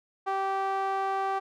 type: tone with band-pass filter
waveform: sawtooth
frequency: 388.4 Hz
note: G4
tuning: 16 cents flat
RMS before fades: -29 dBFS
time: 0.26-1.4 s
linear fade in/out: 20 ms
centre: 930 Hz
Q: 2.9
effects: none